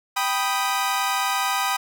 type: chord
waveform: sawtooth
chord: G augmented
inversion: none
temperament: equal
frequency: 784 / 987.8 / 1244.5 Hz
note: G5 / B5 / D#6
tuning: 0 / 0 / 0 cents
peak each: -22 dBFS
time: 0.16-1.77 s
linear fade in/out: 10 ms
effects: none